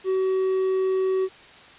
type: tone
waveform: triangle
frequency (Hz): 378.1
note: F#4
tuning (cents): +38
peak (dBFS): -18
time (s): 0.04-1.29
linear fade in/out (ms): 50
effects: white hiss -47 dBFS RMS until 1.78 s + resampled to 8000 Hz